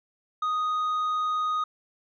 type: tone with tanh clipping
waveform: sine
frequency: 1244.5 Hz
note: D#6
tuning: in tune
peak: -25 dBFS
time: 0.42-1.64 s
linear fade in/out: 5 ms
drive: 4 dB
effects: none